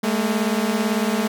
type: beating tone pair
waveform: sawtooth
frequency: 207.7 / 225.7 Hz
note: G#3 / A3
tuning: 0 / +44 cents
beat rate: 18 Hz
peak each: -18 dBFS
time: 0.03-1.28 s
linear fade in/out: 10 ms
effects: none